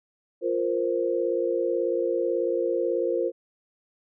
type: chord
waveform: sine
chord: F suspended fourth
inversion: none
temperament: just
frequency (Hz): 349.2 / 465.6 / 523.8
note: F4 / Bb4 / C5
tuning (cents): 0 / -2 / +2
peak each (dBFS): -27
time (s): 0.41-3.32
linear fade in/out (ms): 50
effects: none